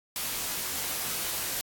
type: noise with comb filter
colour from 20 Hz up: white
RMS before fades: -32 dBFS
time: 0.16-1.61 s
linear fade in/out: 0 ms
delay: 20 ms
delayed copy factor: -0.75
effects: AAC 64 kbps